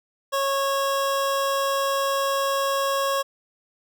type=tone pair together; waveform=square; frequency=550 / 1100 Hz; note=C#5 / C#6; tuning=-14 / -14 cents; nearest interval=octave; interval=1200 cents; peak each=-25 dBFS; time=0.32-3.23 s; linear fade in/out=20 ms; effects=none